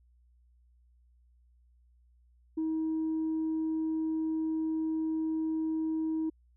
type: tone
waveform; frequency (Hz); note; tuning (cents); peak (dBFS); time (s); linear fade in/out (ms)
sine; 318.1; D#4; +38; -27; 2.57-6.3; 10
effects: tanh soft clip ceiling -26 dBFS + added 60 Hz sine -61 dBFS peak until 6.56 s